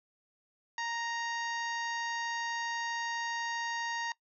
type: harmonic tone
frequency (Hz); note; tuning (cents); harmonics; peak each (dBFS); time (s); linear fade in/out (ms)
932.3; A#5; 0; 1 / 2 / 3 / 4 / 5 / 6 / 7; -36 / -37 / -46 / -47 / -47 / -50 / -49; 0.78-4.12; 2
effects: noise-tail reverb RT60 0.1 s tail -21 dB re dry